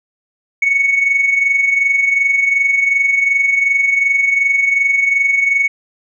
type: tone with amplitude modulation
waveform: sine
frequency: 2220 Hz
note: C#7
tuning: 2 cents sharp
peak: -7 dBFS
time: 0.62-5.68 s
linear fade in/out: 5 ms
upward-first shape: sine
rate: 22.7 Hz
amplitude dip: 60%
effects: tanh soft clip ceiling -6 dBFS